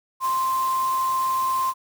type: tone in noise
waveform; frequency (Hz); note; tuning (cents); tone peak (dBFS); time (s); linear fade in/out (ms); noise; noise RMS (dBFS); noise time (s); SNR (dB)
sine; 1047; C6; +1; -20; 0.2-1.74; 50; white; -37; 0.2-1.74; +14
effects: none